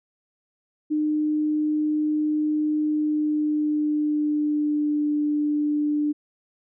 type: tone with pitch glide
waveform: sine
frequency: 303.8 to 296.9 Hz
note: D#4 to D4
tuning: -41 to +19 cents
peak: -20 dBFS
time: 0.9-6.13 s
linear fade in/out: 20 ms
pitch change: -40 cents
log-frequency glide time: 2.8-5.07 s
effects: none